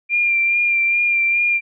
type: tone with vibrato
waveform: sine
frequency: 2387 Hz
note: D7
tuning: 28 cents sharp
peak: -14 dBFS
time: 0.09-1.61 s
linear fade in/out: 50 ms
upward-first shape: sine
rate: 2.4 Hz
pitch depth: 23 cents each way
effects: none